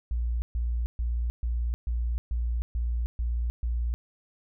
sine tone bursts, 59 Hz, A#1, 22 cents sharp, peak -25 dBFS, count 9, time 0.11-3.94 s, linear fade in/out 0 ms, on 310 ms, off 130 ms, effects none

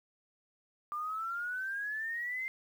sine exponential sweep, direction up, 1187 to 2100 Hz, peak -34 dBFS, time 0.92-2.48 s, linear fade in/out 0 ms, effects 10-bit

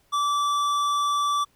triangle tone with tanh clipping, 1160 Hz, D6, 22 cents flat, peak -23 dBFS, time 0.12-1.45 s, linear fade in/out 20 ms, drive 18 dB, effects pink hiss -64 dBFS RMS until 1.55 s

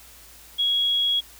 sine tone, 3322 Hz, G#7, in tune, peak -19 dBFS, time 0.58-1.21 s, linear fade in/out 20 ms, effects added 58 Hz sine -54 dBFS peak until 1.39 s + white hiss -48 dBFS RMS until 1.39 s

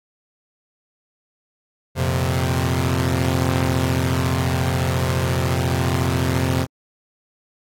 sawtooth chord, F suspended fourth, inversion none, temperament equal, 87.31 / 116.54 / 130.81 Hz, F2 / Bb2 / C3, 0 / 0 / 0 cents, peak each -18 / -22 / -17 dBFS, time 1.95-6.67 s, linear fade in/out 50 ms, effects AAC 48 kbps

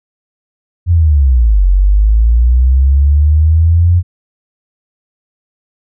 sine linear two-way sweep, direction down then up, 89.3 to 45 to 89.3 Hz, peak -5 dBFS, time 0.86-4.03 s, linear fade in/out 50 ms, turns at 1.66 s, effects none

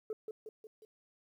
sine tone with echo, 434.3 Hz, A4, 23 cents flat, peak -33 dBFS, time 0.1-0.13 s, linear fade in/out 2 ms, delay 180 ms, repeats 4, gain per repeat -5 dB, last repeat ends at 0.85 s, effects tanh soft clip ceiling -33 dBFS + 12-bit

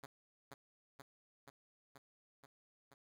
5% pulse tone with echo, 138.59 Hz, C#3, in tune, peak -37 dBFS, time 0.03-0.06 s, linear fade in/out 5 ms, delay 480 ms, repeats 6, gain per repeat -2 dB, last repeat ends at 2.94 s, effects none

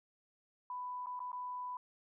sine tone with dropouts, 994 Hz, B5, 11 cents sharp, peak -39 dBFS, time 0.7-1.77 s, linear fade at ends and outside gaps 2 ms, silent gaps 1.06-1.068 / 1.193-1.202 / 1.318-1.329 s, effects none

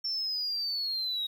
triangle linear sweep, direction down, 5420 to 3778 Hz, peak -27 dBFS, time 0.04-1.27 s, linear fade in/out 10 ms, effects tanh soft clip ceiling -26 dBFS + 10-bit

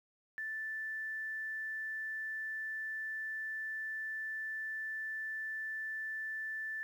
sine tone, 1760 Hz, A6, in tune, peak -37 dBFS, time 0.38-6.83 s, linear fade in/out 0 ms, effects 11-bit

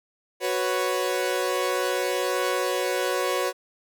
sawtooth chord, F# suspended fourth, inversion none, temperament equal, 370 / 493.9 / 554.4 Hz, F#4 / B4 / C#5, 0 / 0 / 0 cents, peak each -24 dBFS, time 0.4-3.53 s, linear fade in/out 50 ms, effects none

